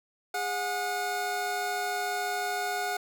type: tone pair together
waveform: 25% pulse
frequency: 409.9 / 726 Hz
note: G#4 / F#5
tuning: -23 / -33 cents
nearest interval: minor seventh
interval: 990 cents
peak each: -32 / -26 dBFS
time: 0.34-2.97 s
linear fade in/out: 5 ms
effects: none